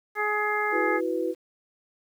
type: harmonic tone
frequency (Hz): 420.2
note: G#4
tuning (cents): +20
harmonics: 1 / 2 / 3 / 4 / 5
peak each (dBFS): -30 / -30 / -30 / -30 / -30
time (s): 0.15-1.01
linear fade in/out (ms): 50
type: chord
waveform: sine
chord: E suspended second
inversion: none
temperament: equal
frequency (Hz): 329.6 / 370 / 493.9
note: E4 / F#4 / B4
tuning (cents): 0 / 0 / 0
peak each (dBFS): -29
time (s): 0.71-1.35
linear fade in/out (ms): 50
effects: 9-bit